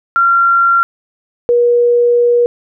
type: tone pair in turn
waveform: sine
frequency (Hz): 1375 / 479.9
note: F6 / B4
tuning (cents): -27 / -50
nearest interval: octave + tritone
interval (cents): 1823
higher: first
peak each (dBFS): -7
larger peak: neither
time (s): 0.16-0.83 / 1.49-2.46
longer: second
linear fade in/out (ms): 0
effects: none